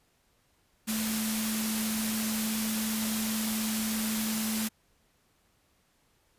sine tone in noise, 218.8 Hz, A3, 9 cents flat, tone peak -30 dBFS, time 0.87-4.69 s, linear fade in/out 20 ms, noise white, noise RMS -33 dBFS, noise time 0.87-4.69 s, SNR 0 dB, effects pink hiss -69 dBFS RMS until 6.38 s + resampled to 32000 Hz

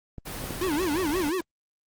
clicks, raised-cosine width 2 ms, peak -20 dBFS, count 3, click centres 0.182 / 0.441 / 0.507 s
pink noise, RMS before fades -35 dBFS, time 0.25-1.31 s, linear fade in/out 20 ms
square tone with vibrato, 330 Hz, E4, 2 cents sharp, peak -25 dBFS, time 0.61-1.41 s, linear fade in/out 5 ms, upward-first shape sine, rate 5.7 Hz, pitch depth 250 cents each way
effects Opus 24 kbps

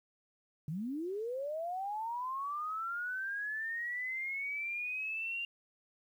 sine linear sweep, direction up, 140.6 to 2794 Hz, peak -35 dBFS, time 0.68-5.45 s, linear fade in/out 2 ms, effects 11-bit

